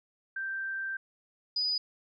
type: tone pair in turn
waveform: sine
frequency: 1568 / 4957 Hz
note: G6 / D#8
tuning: 0 / -7 cents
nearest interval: octave + minor sixth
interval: 1993 cents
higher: second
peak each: -32 / -27 dBFS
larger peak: second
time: 0.36-0.97 / 1.56-1.78 s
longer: first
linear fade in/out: 5 ms
effects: none